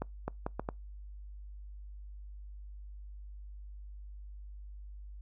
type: accelerating click train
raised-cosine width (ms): 1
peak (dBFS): -20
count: 5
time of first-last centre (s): 0.02-0.689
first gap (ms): 260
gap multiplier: 0.71
effects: noise-tail reverb RT60 0.2 s tail -26 dB re dry + added 50 Hz sine -44 dBFS peak until 5.21 s